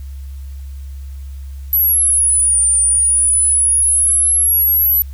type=linear two-way sweep; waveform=sine; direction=down then up; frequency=11860 to 9150 to 11860 Hz; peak=-10 dBFS; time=1.73-5.02 s; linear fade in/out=0 ms; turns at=2.66 s; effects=added 68 Hz sine -26 dBFS peak until 5.13 s + white hiss -51 dBFS RMS until 5.13 s